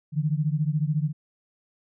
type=beating tone pair; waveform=sine; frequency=147.1 / 161.1 Hz; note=D3 / E3; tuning=+3 / -39 cents; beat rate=14 Hz; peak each=-24 / -26 dBFS; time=0.12-1.13 s; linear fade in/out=50 ms; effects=none